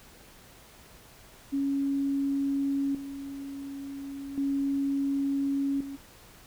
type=tone with tremolo; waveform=sine; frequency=277.2 Hz; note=C#4; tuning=in tune; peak=-25 dBFS; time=1.52-5.97 s; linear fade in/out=20 ms; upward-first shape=square; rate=0.35 Hz; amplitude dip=70%; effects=pink hiss -53 dBFS RMS until 6.46 s